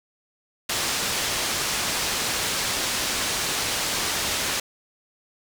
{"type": "low-pass noise", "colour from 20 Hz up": "white", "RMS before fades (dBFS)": -26, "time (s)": [0.69, 4.6], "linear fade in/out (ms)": 5, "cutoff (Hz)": 6900, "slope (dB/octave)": 12, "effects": []}